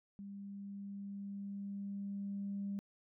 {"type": "tone with level ramp", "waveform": "sine", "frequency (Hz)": 199.5, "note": "G3", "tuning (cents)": 31, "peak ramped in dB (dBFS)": [-45, -36], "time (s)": [0.19, 2.79], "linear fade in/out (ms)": 0, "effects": ["tanh soft clip ceiling -32 dBFS"]}